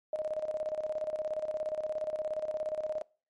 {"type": "tone with tremolo", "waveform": "sine", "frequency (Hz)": 618, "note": "D#5", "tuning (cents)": -12, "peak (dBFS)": -29, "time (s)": [0.13, 3.02], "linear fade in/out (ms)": 2, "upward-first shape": "square", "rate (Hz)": 17, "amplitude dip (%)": 65, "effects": ["noise-tail reverb RT60 0.4 s tail -25 dB re dry", "MP3 48 kbps"]}